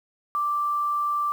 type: tone with quantisation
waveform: sine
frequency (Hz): 1174.7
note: D6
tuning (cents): 0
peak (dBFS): -22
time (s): 0.35-1.32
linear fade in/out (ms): 0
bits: 8
effects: none